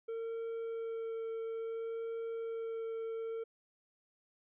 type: tone with vibrato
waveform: triangle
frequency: 454.1 Hz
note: A#4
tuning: 45 cents flat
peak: -35 dBFS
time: 0.08-3.44 s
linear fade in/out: 10 ms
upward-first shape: sine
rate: 0.59 Hz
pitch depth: 10 cents each way
effects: resampled to 8000 Hz